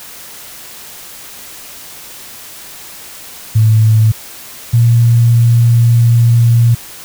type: tone pair in turn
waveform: sine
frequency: 110 / 117.47 Hz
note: A2 / A#2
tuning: 0 / +14 cents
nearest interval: minor second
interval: 114 cents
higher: second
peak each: -5 dBFS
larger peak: neither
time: 3.55-4.12 / 4.73-6.75 s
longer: second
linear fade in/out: 10 ms
effects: white hiss -32 dBFS RMS until 7.04 s